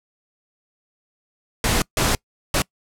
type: noise bursts at uneven times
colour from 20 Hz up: pink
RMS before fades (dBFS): -19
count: 3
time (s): 1.64-1.82 / 1.97-2.15 / 2.54-2.62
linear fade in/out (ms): 2
effects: noise-tail reverb RT60 0.1 s tail -25 dB re dry + low-pass 12000 Hz 12 dB/octave